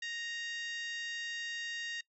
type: harmonic tone with a mistuned harmonic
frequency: 932.3 Hz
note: A#5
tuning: in tune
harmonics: 2 / 3 / 4 / 5 / 6 / 7 / 8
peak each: -40 / -44 / -45 / -52 / -54 / -53 / -57 dBFS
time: 0.02-2.01 s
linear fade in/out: 5 ms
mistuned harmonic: 5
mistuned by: +26 cents
effects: noise-tail reverb RT60 0.1 s tail -21 dB re dry